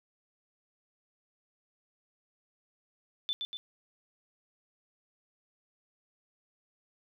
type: tone with echo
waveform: sine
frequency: 3520 Hz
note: A7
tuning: in tune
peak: -29 dBFS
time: 3.29-3.33 s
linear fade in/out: 0 ms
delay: 120 ms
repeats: 2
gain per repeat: -4 dB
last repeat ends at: 3.57 s
effects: none